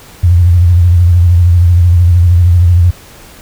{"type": "tone with vibrato", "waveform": "sine", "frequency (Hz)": 87.31, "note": "F2", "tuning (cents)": 0, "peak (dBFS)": -3, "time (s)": [0.23, 2.91], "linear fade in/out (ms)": 10, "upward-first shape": "sine", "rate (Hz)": 13, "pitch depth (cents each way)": 68, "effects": ["pink hiss -36 dBFS RMS until 3.41 s"]}